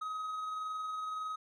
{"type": "tone with amplitude modulation", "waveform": "triangle", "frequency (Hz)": 1265, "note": "D#6", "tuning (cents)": 28, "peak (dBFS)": -33, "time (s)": [0.01, 1.36], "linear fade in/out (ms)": 10, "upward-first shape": "sine", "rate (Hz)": 21.7, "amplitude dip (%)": 25, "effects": ["resampled to 24000 Hz"]}